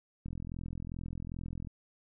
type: click train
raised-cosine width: 5 ms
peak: -28 dBFS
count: 61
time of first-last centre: 0.26-1.672 s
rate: 42.5 Hz
effects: none